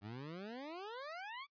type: exponential sweep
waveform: 20% pulse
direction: up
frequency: 97.5 to 1179 Hz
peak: -40 dBFS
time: 0.01-1.47 s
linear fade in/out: 50 ms
effects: noise-tail reverb RT60 0.1 s tail -24 dB re dry + resampled to 11025 Hz